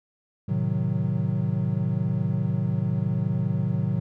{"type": "chord", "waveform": "triangle", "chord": "A diminished seventh", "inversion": "none", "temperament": "equal", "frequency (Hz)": [110, 130.81, 155.56, 185], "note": ["A2", "C3", "Eb3", "Gb3"], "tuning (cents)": [0, 0, 0, 0], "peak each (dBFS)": -26, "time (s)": [0.48, 4], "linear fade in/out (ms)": 10, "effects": []}